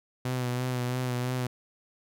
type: tone with vibrato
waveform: sawtooth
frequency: 125.3 Hz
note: B2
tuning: 25 cents sharp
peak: -24 dBFS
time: 0.25-1.47 s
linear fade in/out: 5 ms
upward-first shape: sine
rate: 3 Hz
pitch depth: 32 cents each way
effects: none